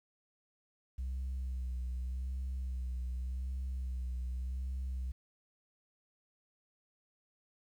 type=tone with vibrato; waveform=sine; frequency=63.7 Hz; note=C2; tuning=46 cents flat; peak=-33 dBFS; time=0.98-5.12 s; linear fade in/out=10 ms; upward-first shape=sine; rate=0.86 Hz; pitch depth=40 cents each way; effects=tanh soft clip ceiling -33 dBFS + 11-bit